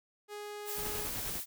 sawtooth tone with pitch glide, 415.3 to 419.4 Hz, G#4 to G#4, 0 to +17 cents, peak -37 dBFS, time 0.28-1.08 s, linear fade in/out 50 ms, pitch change +17 cents, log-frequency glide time 0.74-0.86 s
blue noise, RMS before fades -39 dBFS, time 0.65-1.46 s, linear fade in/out 50 ms
pink noise with tremolo, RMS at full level -41 dBFS, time 0.75-1.41 s, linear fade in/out 50 ms, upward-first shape square, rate 10 Hz, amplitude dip 40%
effects none

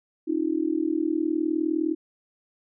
sine tone with amplitude modulation, 318.4 Hz, D#4, 40 cents sharp, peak -18 dBFS, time 0.27-1.95 s, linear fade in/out 20 ms, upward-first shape sine, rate 39.6 Hz, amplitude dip 95%, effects none

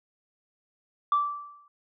sine tone with exponential decay, 1165 Hz, D6, 14 cents flat, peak -17 dBFS, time 1.12-1.68 s, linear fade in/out 2 ms, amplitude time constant 120 ms, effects tanh soft clip ceiling -16 dBFS

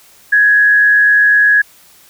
sine tone with frequency modulation, 1674 Hz, G#6, 13 cents sharp, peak -6 dBFS, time 0.32-1.62 s, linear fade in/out 10 ms, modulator 108 Hz, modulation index 0.36, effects white hiss -45 dBFS RMS until 2.09 s

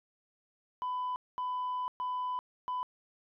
sine tone bursts at uneven times, 1000 Hz, B5, 21 cents sharp, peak -30 dBFS, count 4, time 0.82-1.16 / 1.38-1.88 / 2-2.39 / 2.68-2.83 s, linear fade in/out 0 ms, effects tanh soft clip ceiling -30 dBFS

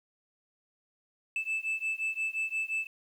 sine beating tone pair, 2628 / 2633.7 Hz, E7 / E7, -6 / -2 cents, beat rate 5.7 Hz, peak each -31 dBFS, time 1.36-2.87 s, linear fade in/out 2 ms, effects tanh soft clip ceiling -27 dBFS + 10-bit

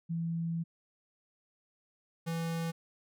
sine / square tone pair in turn, 166.5 / 165.69 Hz, E3 / E3, +18 / +9 cents, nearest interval unison, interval 9 cents, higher first, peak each -31 / -33 dBFS, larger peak first, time 0.09-0.64 / 2.26-2.72 s, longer first, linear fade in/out 20 ms, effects none

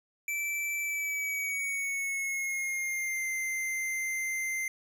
square tone with pitch glide, 2326 to 2084 Hz, D7 to C7, -17 to -7 cents, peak -31 dBFS, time 0.28-4.68 s, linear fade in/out 2 ms, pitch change -190 cents, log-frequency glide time 0.8-3.29 s, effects none

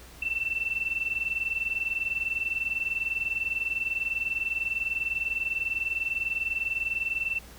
sine tone pair together, 2673 / 2693 Hz, E7 / E7, +23 / +36 cents, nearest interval unison, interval 13 cents, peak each -29 / -31 dBFS, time 0.22-7.39 s, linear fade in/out 5 ms, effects added 60 Hz sine -49 dBFS peak until 7.58 s + pink hiss -50 dBFS RMS until 7.58 s

